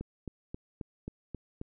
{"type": "click train", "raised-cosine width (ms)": 3, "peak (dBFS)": -25, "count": 7, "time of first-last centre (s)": [0.01, 1.614], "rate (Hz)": 3.74, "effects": []}